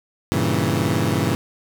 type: chord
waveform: 20% pulse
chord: G diminished seventh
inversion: none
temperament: equal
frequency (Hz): 98 / 116.54 / 138.59 / 164.81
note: G2 / Bb2 / Db3 / Fb3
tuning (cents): 0 / 0 / 0 / 0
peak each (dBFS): -19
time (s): 0.32-1.35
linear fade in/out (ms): 0
effects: none